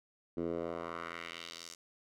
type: tone with band-pass filter sweep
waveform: 10% pulse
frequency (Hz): 84.2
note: E2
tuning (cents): +37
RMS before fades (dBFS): -41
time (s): 0.37-1.75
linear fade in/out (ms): 5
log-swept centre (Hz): 320 to 6700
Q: 1.6
effects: none